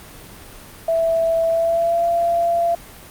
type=tone with pitch glide; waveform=sine; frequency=659.3 to 682.9 Hz; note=E5 to F5; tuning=0 to -39 cents; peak=-15 dBFS; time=0.88-2.75 s; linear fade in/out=5 ms; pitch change=+61 cents; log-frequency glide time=1.48-2.05 s; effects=pink hiss -40 dBFS RMS until 3.1 s + Opus 32 kbps